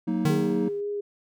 triangle chord, D# minor, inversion first, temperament equal with one note detuned, 185 / 233.1 / 314 Hz, F#3 / A#3 / D#4, 0 / 0 / +16 cents, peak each -26 dBFS, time 0.07-0.69 s, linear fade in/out 10 ms
square tone with exponential decay, 152.8 Hz, D#3, 31 cents flat, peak -20 dBFS, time 0.25-0.81 s, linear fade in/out 5 ms, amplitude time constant 120 ms
sine tone with vibrato, 408.8 Hz, G#4, 27 cents flat, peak -27 dBFS, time 0.29-1.01 s, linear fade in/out 10 ms, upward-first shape sine, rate 3.7 Hz, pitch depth 11 cents each way
effects none

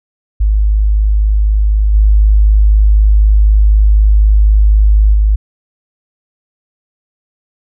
sine tone with level steps, 52 Hz, G#1, 3 cents sharp, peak -7 / -4 / -6 dBFS, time 0.4-5.36 s, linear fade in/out 10 ms, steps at 1.93 / 5.13 s, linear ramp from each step 20 ms, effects none

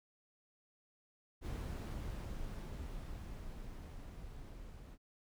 brown noise with level ramp, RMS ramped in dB -40 to -52 dBFS, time 1.41-4.98 s, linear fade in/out 50 ms, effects none

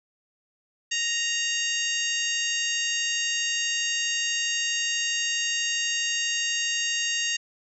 harmonic tone, 932.3 Hz, A#5, in tune, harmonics 2 / 3 / 4 / 5 / 6 / 7 / 8, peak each -31 / -28 / -35 / -35 / -38 / -31 / -36 dBFS, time 0.91-7.37 s, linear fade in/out 10 ms, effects none

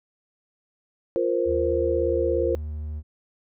sine chord, F suspended fourth, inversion none, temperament equal, 349.2 / 466.2 / 523.3 Hz, F4 / Bb4 / C5, 0 / 0 / 0 cents, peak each -25 dBFS, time 1.16-2.55 s, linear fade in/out 0 ms
triangle tone with pitch glide, 77.78 to 76.05 Hz, D#2 to D#2, 0 to -39 cents, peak -27 dBFS, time 1.45-3.03 s, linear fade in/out 50 ms, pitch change -39 cents, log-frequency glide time 1.94-2.39 s
effects none

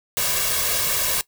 white noise with comb filter, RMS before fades -22 dBFS, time 0.17-1.21 s, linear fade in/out 0 ms, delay 1.8 ms, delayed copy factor +0.65, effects noise-tail reverb RT60 0.1 s tail -19 dB re dry

